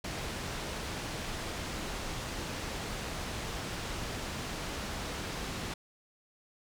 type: low-pass noise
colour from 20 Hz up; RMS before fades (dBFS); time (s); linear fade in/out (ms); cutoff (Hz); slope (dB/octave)
pink; -38; 0.04-5.74; 5; 7100; 12
effects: none